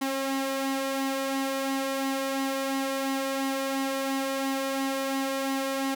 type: tone with flanger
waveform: sawtooth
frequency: 270.2 Hz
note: C#4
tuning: 44 cents flat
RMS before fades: -29 dBFS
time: 0.01-5.95 s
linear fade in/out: 10 ms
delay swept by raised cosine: 0.98 to 2.08 ms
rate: 2.9 Hz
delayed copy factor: +0.5
effects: none